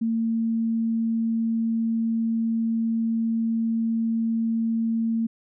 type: tone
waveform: sine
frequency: 226.9 Hz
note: A#3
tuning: 47 cents flat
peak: -21 dBFS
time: 0.01-5.27 s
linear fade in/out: 10 ms
effects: none